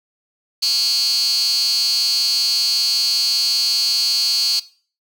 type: tone with high-pass filter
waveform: 15% pulse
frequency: 274.7 Hz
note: C#4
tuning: 16 cents flat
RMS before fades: -18 dBFS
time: 0.62-4.6 s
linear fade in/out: 10 ms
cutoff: 4400 Hz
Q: 8.1
effects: noise-tail reverb RT60 0.4 s tail -18 dB re dry